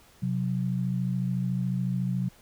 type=tone pair together; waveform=sine; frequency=129.3 / 183.21 Hz; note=C3 / F#3; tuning=-20 / -17 cents; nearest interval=tritone; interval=603 cents; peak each=-28 dBFS; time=0.22-2.29 s; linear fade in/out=10 ms; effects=pink hiss -57 dBFS RMS until 2.41 s